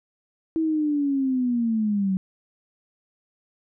sine linear sweep, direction down, 325.9 to 185.9 Hz, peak -20 dBFS, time 0.56-2.17 s, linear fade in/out 0 ms, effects none

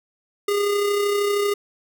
square tone with amplitude modulation, 407.6 Hz, G#4, 32 cents flat, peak -18 dBFS, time 0.48-1.54 s, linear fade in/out 5 ms, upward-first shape sine, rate 32.9 Hz, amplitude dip 35%, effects none

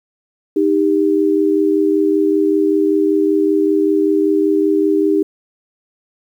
sine tone pair together, 311.1 / 396.3 Hz, D#4 / G4, 0 / +19 cents, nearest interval major third, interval 419 cents, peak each -14 dBFS, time 0.56-5.23 s, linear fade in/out 5 ms, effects 8-bit

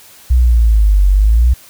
sine linear two-way sweep, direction down then up, 63.2 to 46.62 to 63.2 Hz, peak -6 dBFS, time 0.3-1.54 s, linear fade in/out 10 ms, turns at 1.09 s, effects white hiss -41 dBFS RMS until 1.69 s

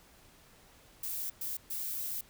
violet noise bursts at uneven times, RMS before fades -37 dBFS, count 3, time 1.03-1.3 / 1.41-1.57 / 1.7-2.21 s, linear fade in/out 5 ms, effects pink hiss -60 dBFS RMS until 2.29 s

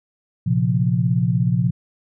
sine chord, Bb suspended second, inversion none, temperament equal with one note detuned, 116.54 / 133.25 / 174.61 Hz, Bb2 / C3 / F3, 0 / +32 / 0 cents, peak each -20 dBFS, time 0.46-1.71 s, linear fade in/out 10 ms, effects none

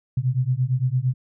sine beating tone pair, 123.47 / 132.27 Hz, B2 / C3, 0 / +19 cents, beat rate 8.8 Hz, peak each -22 dBFS, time 0.17-1.14 s, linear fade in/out 5 ms, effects none

